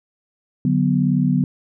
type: chord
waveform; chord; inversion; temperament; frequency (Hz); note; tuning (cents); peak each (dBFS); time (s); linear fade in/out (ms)
sine; B minor; first; equal; 146.83 / 185 / 246.9; D3 / F#3 / B3; 0 / 0 / 0; -19; 0.65-1.44; 2
effects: none